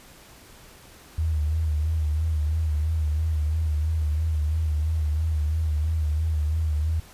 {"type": "tone with vibrato", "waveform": "sine", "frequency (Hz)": 77.78, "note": "D#2", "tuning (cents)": 0, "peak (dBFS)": -21, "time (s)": [1.18, 7], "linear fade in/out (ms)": 5, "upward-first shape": "sine", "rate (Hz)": 3, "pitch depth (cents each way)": 64, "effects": ["pink hiss -49 dBFS RMS until 7.13 s", "resampled to 32000 Hz"]}